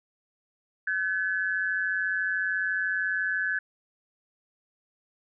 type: tone pair together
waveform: sine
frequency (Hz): 1519.9 / 1706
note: F#6 / G#6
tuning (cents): +46 / +46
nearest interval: major second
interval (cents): 200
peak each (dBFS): -28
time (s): 0.87-3.59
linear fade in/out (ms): 5
effects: none